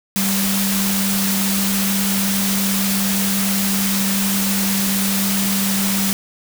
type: tone in noise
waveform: sine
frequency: 196 Hz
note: G3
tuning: in tune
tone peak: -19 dBFS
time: 0.16-6.13 s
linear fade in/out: 0 ms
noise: white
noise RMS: -21 dBFS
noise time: 0.16-6.13 s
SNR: -1 dB
effects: none